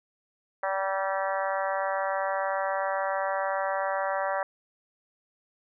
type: harmonic tone with a mistuned harmonic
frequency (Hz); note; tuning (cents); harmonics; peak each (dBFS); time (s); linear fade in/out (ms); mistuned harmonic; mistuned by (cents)
193; G3; -27; 3 / 4 / 5 / 6 / 7 / 8 / 9 / 10; -30 / -32 / -34 / -36 / -37 / -38 / -39 / -40; 0.63-4.43; 2; 8; +19
effects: none